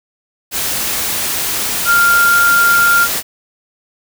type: tone in noise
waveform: sine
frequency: 1396 Hz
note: F6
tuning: 1 cent flat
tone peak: -8 dBFS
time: 1.85-3.08 s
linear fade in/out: 50 ms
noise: white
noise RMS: -18 dBFS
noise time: 0.51-3.23 s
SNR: +7 dB
effects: none